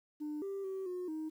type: tone with pitch steps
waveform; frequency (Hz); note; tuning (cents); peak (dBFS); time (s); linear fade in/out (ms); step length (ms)
sine; 300.2 / 393.1 / 382.8 / 361.5 / 313.4; D4 / G4 / G4 / F#4 / D#4; +38 / +5 / -41 / -40 / +13; -35; 0.2-1.3; 20; 220
effects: tanh soft clip ceiling -35 dBFS + 11-bit